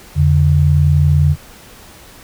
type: tone pair together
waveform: sine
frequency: 84.7 / 144.71 Hz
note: E2 / D3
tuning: +48 / -25 cents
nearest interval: major sixth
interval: 927 cents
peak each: -11 dBFS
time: 0.15-1.36 s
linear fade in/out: 50 ms
effects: pink hiss -40 dBFS RMS until 2.23 s